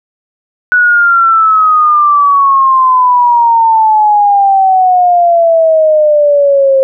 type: exponential sweep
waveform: sine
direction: down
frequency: 1480 to 531 Hz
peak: -4 dBFS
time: 0.72-6.83 s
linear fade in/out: 0 ms
effects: none